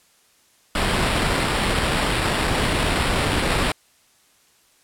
pink noise with sample-and-hold, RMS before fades -21 dBFS, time 0.75-3.72 s, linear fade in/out 2 ms, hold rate 6300 Hz, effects white hiss -58 dBFS RMS until 4.83 s + low-pass 11000 Hz 12 dB/octave

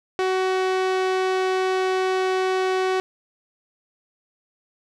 sawtooth tone with low-pass filter, 374.8 Hz, F#4, 22 cents sharp, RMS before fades -22 dBFS, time 0.19-3 s, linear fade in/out 0 ms, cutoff 5000 Hz, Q 0.51, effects none

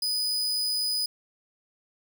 40% pulse tone, 4978 Hz, D#8, in tune, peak -24 dBFS, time 0.02-1.06 s, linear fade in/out 5 ms, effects none

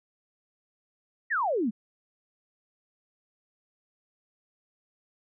sine exponential sweep, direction down, 1975.5 to 196 Hz, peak -24 dBFS, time 1.3-1.71 s, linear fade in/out 20 ms, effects none

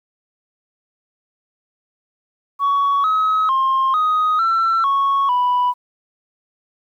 sine tone with pitch steps, 1122 / 1277 / 1062 / 1251 / 1343 / 1105 / 987 Hz, C#6 / D#6 / C6 / D#6 / E6 / C#6 / B5, +21 / +45 / +25 / +9 / +32 / -6 / -1 cents, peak -12 dBFS, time 2.59-5.74 s, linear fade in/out 50 ms, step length 450 ms, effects tanh soft clip ceiling -12 dBFS + 9-bit

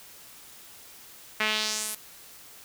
sawtooth tone with band-pass filter sweep, 215.3 Hz, A3, 37 cents flat, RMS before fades -29 dBFS, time 1.4-1.95 s, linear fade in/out 5 ms, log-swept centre 2100 to 12000 Hz, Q 1.9, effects white hiss -49 dBFS RMS until 2.64 s

